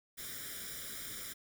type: noise with comb filter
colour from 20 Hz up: white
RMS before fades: -44 dBFS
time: 0.17-1.34 s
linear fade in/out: 20 ms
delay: 0.56 ms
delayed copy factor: +0.9
effects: none